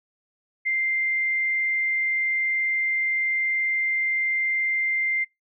sine tone, 2093 Hz, C7, in tune, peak -21 dBFS, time 0.65-5.25 s, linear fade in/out 20 ms, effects noise-tail reverb RT60 0.2 s tail -26 dB re dry

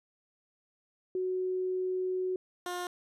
sine / 15% pulse tone pair in turn, 370 / 356.4 Hz, F#4 / F4, 0 / +35 cents, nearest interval minor second, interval 65 cents, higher first, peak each -29 / -28 dBFS, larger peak second, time 1.15-2.36 / 2.66-2.87 s, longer first, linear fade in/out 2 ms, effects resampled to 32000 Hz

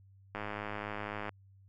click train, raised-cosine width 0.5 ms, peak -23 dBFS, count 99, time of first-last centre 0.35-1.292 s, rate 104 Hz, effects added 97 Hz sine -57 dBFS peak until 1.68 s

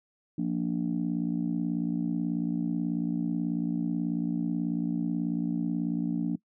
sine chord, Bb major, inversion second, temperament just, 174.81 / 233.1 / 291.4 Hz, F3 / Bb3 / D4, +2 / 0 / -13 cents, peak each -30 dBFS, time 0.38-6.36 s, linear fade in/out 5 ms, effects noise-tail reverb RT60 0.1 s tail -22 dB re dry + tanh soft clip ceiling -19 dBFS

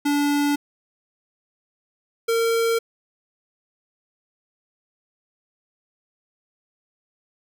square tone pair in turn, 288.8 / 458.4 Hz, D4 / A#4, -29 / -29 cents, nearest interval minor sixth, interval 800 cents, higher second, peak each -19 dBFS, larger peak neither, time 0.05-0.56 / 2.28-2.79 s, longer neither, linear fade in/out 10 ms, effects none

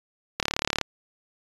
click train, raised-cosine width 0.2 ms, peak -6 dBFS, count 16, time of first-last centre 0.4-0.813 s, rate 36.3 Hz, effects resampled to 24000 Hz

